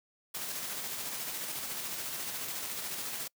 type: noise with tremolo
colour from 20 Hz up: white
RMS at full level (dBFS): -37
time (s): 0.34-3.28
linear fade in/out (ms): 10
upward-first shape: square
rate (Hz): 14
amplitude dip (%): 25
effects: noise-tail reverb RT60 0.1 s tail -26 dB re dry + high-pass 100 Hz 12 dB/octave